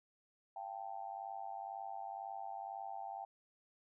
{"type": "tone with amplitude modulation", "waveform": "sine", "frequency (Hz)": 784, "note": "G5", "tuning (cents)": 0, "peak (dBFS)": -38, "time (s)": [0.56, 3.25], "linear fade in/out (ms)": 5, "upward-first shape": "sine", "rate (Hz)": 102, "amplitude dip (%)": 100, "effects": []}